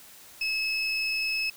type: tone pair together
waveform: sine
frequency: 2586 / 5187 Hz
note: E7 / E8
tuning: -34 / -29 cents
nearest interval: octave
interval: 1205 cents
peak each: -25 / -29 dBFS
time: 0.41-1.5 s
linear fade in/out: 5 ms
effects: tanh soft clip ceiling -23 dBFS + white hiss -50 dBFS RMS until 1.56 s